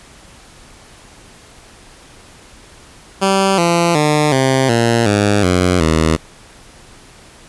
10% pulse tone with pitch steps, 193.9 / 170.76 / 150.38 / 132.44 / 116.63 / 102.71 / 90.46 / 79.66 Hz, G3 / F3 / D3 / C3 / A#2 / G#2 / F#2 / D#2, -19 / -39 / +41 / +21 / +1 / -19 / -39 / +41 cents, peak -3 dBFS, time 3.21-6.17 s, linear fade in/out 20 ms, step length 370 ms, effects pink hiss -42 dBFS RMS until 7.48 s + resampled to 24000 Hz

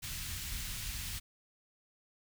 pink band-stop noise, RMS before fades -40 dBFS, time 0.02-1.2 s, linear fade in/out 20 ms, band 110 to 2300 Hz, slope 12 dB/octave, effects none

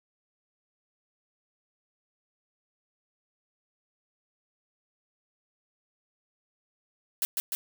blue noise with echo, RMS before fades -27 dBFS, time 7.22-7.25 s, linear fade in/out 0 ms, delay 150 ms, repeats 2, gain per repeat -2 dB, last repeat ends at 7.55 s, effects none

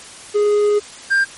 triangle tone pair in turn, 415.3 / 1591.2 Hz, G#4 / G6, 0 / +25 cents, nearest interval octave + major seventh, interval 2325 cents, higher second, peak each -10 dBFS, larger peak neither, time 0.34-0.8 / 1.1-1.25 s, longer first, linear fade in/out 20 ms, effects white hiss -37 dBFS RMS until 1.37 s + MP3 48 kbps

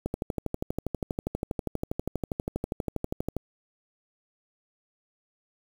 click train, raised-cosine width 2 ms, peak -15 dBFS, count 42, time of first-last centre 0.06-3.366 s, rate 12.4 Hz, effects 7-bit

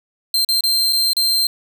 40% pulse tone with dropouts, 4152 Hz, C8, 14 cents flat, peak -13 dBFS, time 0.34-1.47 s, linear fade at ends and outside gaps 2 ms, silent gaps 0.448-0.488 / 0.608-0.637 / 0.926-0.93 / 1.133-1.167 s, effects none

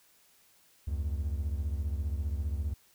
triangle beating tone pair, 70.6 / 85.6 Hz, C#2 / F2, +32 / -34 cents, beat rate 15 Hz, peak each -29 / -34 dBFS, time 0.87-2.74 s, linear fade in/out 10 ms, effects white hiss -64 dBFS RMS until 2.94 s

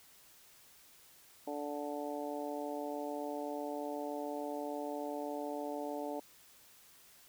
harmonic tone, 146.1 Hz, D3, 9 cents flat, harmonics 2 / 3 / 4 / 5 / 6, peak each -42 / -44 / -42 / -45 / -46 dBFS, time 1.47-6.2 s, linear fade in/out 5 ms, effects white hiss -61 dBFS RMS until 7.28 s

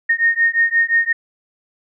sine beating tone pair, 1843 / 1848.7 Hz, A#6 / A#6, -20 / -15 cents, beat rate 5.7 Hz, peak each -16 dBFS, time 0.09-1.13 s, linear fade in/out 10 ms, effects none

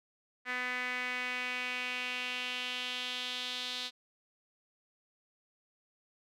sawtooth tone with band-pass filter sweep, 250 Hz, B3, 21 cents sharp, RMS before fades -37 dBFS, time 0.45-3.91 s, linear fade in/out 50 ms, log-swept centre 1900 to 3800 Hz, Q 3.5, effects none

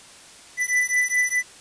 square beating tone pair, 1987 / 1991.8 Hz, B6 / B6, +10 / +14 cents, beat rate 4.8 Hz, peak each -23 dBFS, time 0.57-1.43 s, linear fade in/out 50 ms, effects white hiss -46 dBFS RMS until 1.6 s + resampled to 22050 Hz

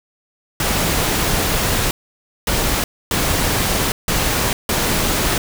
pink noise bursts at uneven times, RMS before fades -18 dBFS, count 5, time 0.6-1.91 / 2.47-2.84 / 3.11-3.92 / 4.08-4.53 / 4.69-5.38 s, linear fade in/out 2 ms, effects none

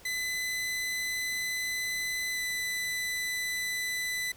sawtooth tone with pitch glide, 2011 to 1998.3 Hz, B6 to B6, +31 to +20 cents, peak -27 dBFS, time 0.05-4.32 s, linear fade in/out 5 ms, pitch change -11 cents, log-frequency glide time 2.33-2.39 s, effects pink hiss -54 dBFS RMS until 4.36 s

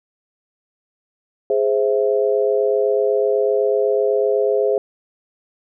sine chord, Ab augmented, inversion none, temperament equal, 415.3 / 523.3 / 659.3 Hz, Ab4 / C5 / E5, 0 / 0 / 0 cents, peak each -17 / -19 / -23 dBFS, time 1.5-4.78 s, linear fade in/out 2 ms, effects none

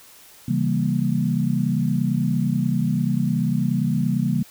sine chord, C# diminished seventh, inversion none, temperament equal with one note detuned, 135.5 / 164.81 / 196 / 233.1 Hz, C#3 / E3 / G3 / Bb3, -39 / 0 / 0 / 0 cents, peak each -24 dBFS, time 0.48-4.43 s, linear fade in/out 5 ms, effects white hiss -48 dBFS RMS until 4.5 s

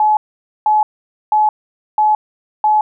sine tone bursts, 853 Hz, G#5, 46 cents sharp, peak -9 dBFS, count 5, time 0-2.81 s, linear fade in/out 2 ms, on 170 ms, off 490 ms, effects none

